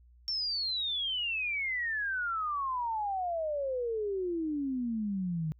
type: exponential sweep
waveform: sine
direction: down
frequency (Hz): 5480 to 151.9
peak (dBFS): -30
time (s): 0.28-5.52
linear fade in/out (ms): 0
effects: added 60 Hz sine -56 dBFS peak until 5.59 s